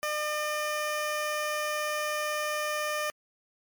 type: tone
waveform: 15% pulse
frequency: 603 Hz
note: D5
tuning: 46 cents sharp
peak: -22 dBFS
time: 0.03-3.1 s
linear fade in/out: 0 ms
effects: MP3 96 kbps